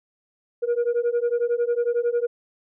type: beating tone pair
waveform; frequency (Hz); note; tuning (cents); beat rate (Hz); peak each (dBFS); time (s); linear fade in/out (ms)
sine; 471.4 / 482.4; A#4 / B4; +19 / -41; 11; -21 / -21; 0.62-2.27; 20
effects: tanh soft clip ceiling -17 dBFS